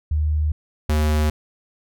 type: tone pair in turn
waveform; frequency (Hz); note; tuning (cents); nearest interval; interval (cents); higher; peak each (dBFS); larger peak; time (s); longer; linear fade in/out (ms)
sine / square; 76.2 / 76.2; D#2 / D#2; -36 / -36; unison; 0; neither; -17; neither; 0.11-0.52 / 0.89-1.3; neither; 5
effects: none